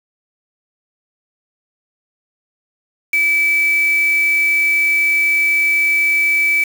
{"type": "tone with quantisation", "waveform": "sine", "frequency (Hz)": 2304, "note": "D7", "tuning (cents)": -34, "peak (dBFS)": -12, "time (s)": [3.13, 6.64], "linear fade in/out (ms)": 5, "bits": 4, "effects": []}